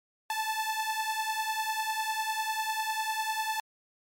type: beating tone pair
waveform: sawtooth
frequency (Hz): 871 / 881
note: A5 / A5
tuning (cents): -18 / +2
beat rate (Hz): 10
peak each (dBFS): -28 / -29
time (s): 0.3-3.6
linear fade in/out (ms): 2
effects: MP3 64 kbps